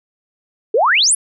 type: exponential sweep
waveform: sine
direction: up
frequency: 401.2 to 10890 Hz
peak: -10 dBFS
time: 0.74-1.15 s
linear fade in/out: 5 ms
effects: none